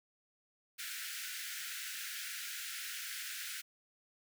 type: high-pass noise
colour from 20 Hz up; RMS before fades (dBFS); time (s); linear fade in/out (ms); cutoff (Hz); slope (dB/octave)
pink; -43; 0.78-3.62; 20; 1400; 96
effects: none